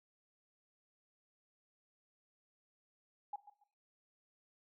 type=tone with echo; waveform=sine; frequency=823 Hz; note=G#5; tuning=16 cents flat; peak=-38 dBFS; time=3.33-3.36 s; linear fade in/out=5 ms; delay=140 ms; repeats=2; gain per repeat=-14 dB; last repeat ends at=3.64 s; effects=noise-tail reverb RT60 0.5 s tail -17 dB re dry